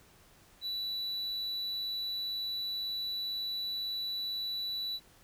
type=tone; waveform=triangle; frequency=3951 Hz; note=B7; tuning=in tune; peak=-32 dBFS; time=0.61-5 s; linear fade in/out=50 ms; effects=pink hiss -61 dBFS RMS until 5.23 s